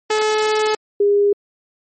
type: tone pair in turn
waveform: sawtooth / sine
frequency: 430 / 406.8 Hz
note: A4 / G#4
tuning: -40 / -36 cents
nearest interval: minor second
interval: 96 cents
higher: first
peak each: -11 dBFS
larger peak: neither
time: 0.1-0.75 / 1-1.33 s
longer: first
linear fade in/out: 5 ms
effects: MP3 32 kbps